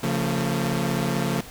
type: chord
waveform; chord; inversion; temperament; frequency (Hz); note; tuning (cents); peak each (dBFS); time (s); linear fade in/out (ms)
sawtooth; Db augmented; none; equal with one note detuned; 138.59 / 174.61 / 225.7; Db3 / F3 / A3; 0 / 0 / +44; -23; 0.03-1.41; 5
effects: pink hiss -42 dBFS RMS until 1.5 s